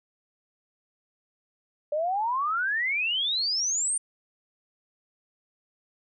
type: exponential sweep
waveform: sine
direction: up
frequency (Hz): 579 to 9150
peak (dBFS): -24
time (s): 1.92-3.98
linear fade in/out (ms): 5
effects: none